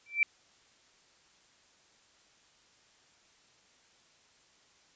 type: tone with exponential growth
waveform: sine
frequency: 2338 Hz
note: D7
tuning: 8 cents flat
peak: -19 dBFS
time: 0.06-0.23 s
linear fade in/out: 1 ms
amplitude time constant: 36 ms
effects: white hiss -64 dBFS RMS until 4.95 s + resampled to 16000 Hz